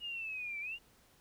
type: linear two-way sweep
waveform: sine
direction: down then up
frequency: 2882 to 2298 to 2882 Hz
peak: -38 dBFS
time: 0-0.79 s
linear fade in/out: 50 ms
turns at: 0.6 s
effects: pink hiss -66 dBFS RMS until 1.2 s